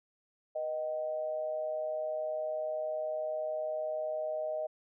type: tone with amplitude modulation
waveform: sine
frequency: 622.3 Hz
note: D#5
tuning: in tune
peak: -29 dBFS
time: 0.55-4.67 s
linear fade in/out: 10 ms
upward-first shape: sine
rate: 140 Hz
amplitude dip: 65%
effects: none